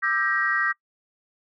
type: chord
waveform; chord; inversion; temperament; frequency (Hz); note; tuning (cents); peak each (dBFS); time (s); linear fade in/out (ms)
sine; E half-diminished seventh; third; just; 1186.7 / 1318.5 / 1582.2 / 1898.7; D6 / E6 / G6 / Bb6; +18 / 0 / +16 / +31; -28 / -29 / -25 / -24; 0.02-0.73; 20
effects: noise-tail reverb RT60 0.1 s tail -24 dB re dry + tanh soft clip ceiling -10 dBFS